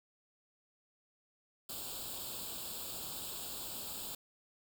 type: noise with comb filter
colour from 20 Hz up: white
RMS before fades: -43 dBFS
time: 1.69-4.15 s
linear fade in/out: 5 ms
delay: 0.25 ms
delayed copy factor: +0.85
effects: none